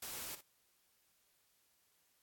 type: noise with echo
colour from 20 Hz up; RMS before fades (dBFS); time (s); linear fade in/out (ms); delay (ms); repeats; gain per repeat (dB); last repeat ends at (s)
white; -45; 0.02-0.35; 5; 60; 1; -12; 0.41
effects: white hiss -75 dBFS RMS until 2.22 s + AAC 64 kbps